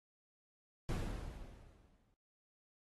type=noise with exponential decay; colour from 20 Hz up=brown; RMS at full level=-35 dBFS; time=0.89-2.14 s; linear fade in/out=0 ms; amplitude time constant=270 ms; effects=AAC 32 kbps